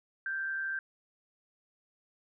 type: tone with amplitude modulation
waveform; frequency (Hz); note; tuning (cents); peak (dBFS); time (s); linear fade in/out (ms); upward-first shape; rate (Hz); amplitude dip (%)
sine; 1568; G6; 0; -30; 0.26-0.79; 2; sine; 152; 40
effects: none